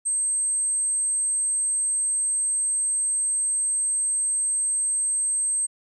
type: tone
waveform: sine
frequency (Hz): 8300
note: C9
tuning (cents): -15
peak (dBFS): -21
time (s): 0.05-5.67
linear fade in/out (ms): 20
effects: none